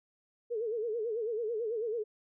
sine tone with vibrato, 450 Hz, A4, 39 cents sharp, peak -31 dBFS, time 0.5-2.04 s, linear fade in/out 20 ms, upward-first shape sine, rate 9.1 Hz, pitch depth 120 cents each way, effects none

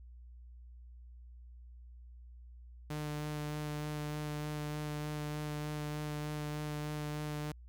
sawtooth tone with vibrato, 150 Hz, D3, 37 cents sharp, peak -33 dBFS, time 2.9-7.52 s, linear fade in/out 5 ms, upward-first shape sine, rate 3.3 Hz, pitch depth 11 cents each way, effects added 60 Hz sine -50 dBFS peak until 7.68 s

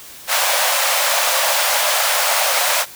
pink high-pass noise, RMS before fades -17 dBFS, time 0.27-2.86 s, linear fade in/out 50 ms, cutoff 530 Hz, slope 96 dB/octave, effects white hiss -38 dBFS RMS until 2.95 s

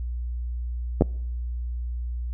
clicks, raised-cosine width 2 ms, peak -5 dBFS, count 2, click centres 1.01 / 1.021 s, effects noise-tail reverb RT60 0.8 s tail -26 dB re dry + added 60 Hz sine -27 dBFS peak until 2.33 s

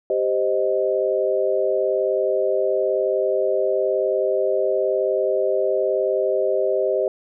sine chord, C minor, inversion second, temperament equal, 392 / 523.3 / 622.3 Hz, G4 / C5 / Eb5, 0 / 0 / 0 cents, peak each -22 dBFS, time 0.1-7.08 s, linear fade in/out 2 ms, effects none

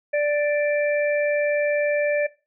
harmonic tone, 587.3 Hz, D5, in tune, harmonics 1 / 3 / 4, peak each -19 / -29 / -31 dBFS, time 0.13-2.27 s, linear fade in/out 10 ms, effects noise-tail reverb RT60 0.3 s tail -19 dB re dry

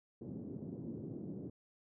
white band-pass noise, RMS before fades -45 dBFS, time 0.21-1.5 s, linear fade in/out 5 ms, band 110 to 330 Hz, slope 24 dB/octave, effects none

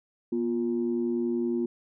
sine tone pair together, 240.6 / 351.2 Hz, B3 / F4, -45 / +10 cents, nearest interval perfect fifth, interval 655 cents, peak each -27 dBFS, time 0.32-1.66 s, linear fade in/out 5 ms, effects tanh soft clip ceiling -18 dBFS

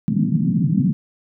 white band-pass noise, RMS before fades -18 dBFS, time 0.08-0.93 s, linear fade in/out 0 ms, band 130 to 240 Hz, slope 48 dB/octave, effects none

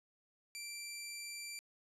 15% pulse tone, 2349 Hz, D7, in tune, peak -37 dBFS, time 0.55-1.59 s, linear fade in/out 0 ms, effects resampled to 32000 Hz

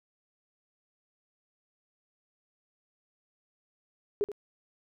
sine tone with echo, 410.1 Hz, G#4, 22 cents flat, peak -24 dBFS, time 4.21-4.24 s, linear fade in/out 0 ms, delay 77 ms, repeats 1, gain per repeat -11 dB, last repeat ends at 4.317 s, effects none

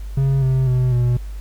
triangle tone with pitch steps, 136 / 131.14 / 126.45 / 121.93 Hz, C#3 / C3 / B2 / B2, -33 / +4 / +41 / -22 cents, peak -12 dBFS, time 0.17-1.17 s, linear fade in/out 5 ms, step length 250 ms, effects added 50 Hz sine -27 dBFS peak until 1.4 s + pink hiss -49 dBFS RMS until 1.4 s

